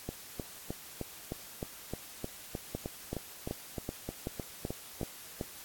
two click trains, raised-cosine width 2 ms, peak -21 / -22 dBFS, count 8 / 17, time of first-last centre 2.75-5.412 / 0.09-5.013 s, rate 2.63 / 3.25 Hz, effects white hiss -49 dBFS RMS until 5.64 s + AAC 64 kbps

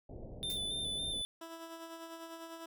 pink low-pass noise, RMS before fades -47 dBFS, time 0.09-1.22 s, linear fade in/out 5 ms, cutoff 700 Hz, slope 48 dB/octave
square tone with vibrato, 3541 Hz, A7, 10 cents sharp, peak -36 dBFS, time 0.43-1.25 s, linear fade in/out 0 ms, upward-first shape square, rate 3.6 Hz, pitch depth 23 cents each way
blue noise with exponential decay, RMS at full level -41 dBFS, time 0.5-0.65 s, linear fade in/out 0 ms, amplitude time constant 31 ms
15% pulse tone with tremolo, 329.6 Hz, E4, in tune, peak -37 dBFS, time 1.41-2.66 s, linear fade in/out 5 ms, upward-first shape triangle, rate 10 Hz, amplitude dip 50%
effects none

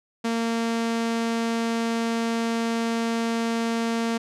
sawtooth tone, 229.7 Hz, A#3, 25 cents flat, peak -19 dBFS, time 0.24-4.18 s, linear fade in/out 10 ms, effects low-pass 8000 Hz 12 dB/octave

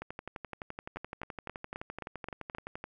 two click trains, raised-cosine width 0.5 ms, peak -24 / -23 dBFS, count 34 / 7, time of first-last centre 0.02-2.841 / 0.97-2.549 s, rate 11.7 / 3.8 Hz, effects none

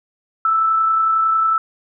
sine tone with amplitude modulation, 1318.5 Hz, E6, in tune, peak -12 dBFS, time 0.45-1.58 s, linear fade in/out 2 ms, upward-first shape sine, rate 31 Hz, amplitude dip 25%, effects none

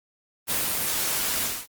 white noise with ADSR envelope, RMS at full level -24 dBFS, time 0.47-1.67 s, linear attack 39 ms, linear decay 170 ms, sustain -2 dB, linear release 230 ms, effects Opus 24 kbps

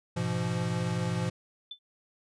square chord, F diminished, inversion first, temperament equal with one note detuned, 103.83 / 123.47 / 171.52 Hz, Ab2 / Cb3 / F3, 0 / 0 / -31 cents, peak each -36 / -33 / -32 dBFS, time 0.16-1.3 s, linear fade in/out 10 ms
sine tone with exponential decay, 3520 Hz, A7, in tune, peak -34 dBFS, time 1.71-1.79 s, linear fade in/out 5 ms, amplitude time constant 17 ms
effects resampled to 22050 Hz

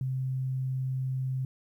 sine tone, 130.81 Hz, C3, in tune, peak -28 dBFS, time 0.01-1.45 s, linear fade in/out 2 ms, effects 11-bit

